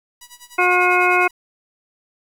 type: tone with tremolo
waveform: 5% pulse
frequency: 974 Hz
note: B5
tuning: 24 cents flat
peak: -25 dBFS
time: 0.21-1.31 s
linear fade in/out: 5 ms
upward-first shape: sine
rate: 10 Hz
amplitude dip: 90%
type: harmonic tone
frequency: 360 Hz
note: F#4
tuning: 47 cents flat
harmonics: 1 / 2 / 3 / 4 / 6 / 7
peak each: -20 / -20 / -20 / -20 / -20 / -20 dBFS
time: 0.58-1.28 s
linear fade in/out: 10 ms
effects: 8-bit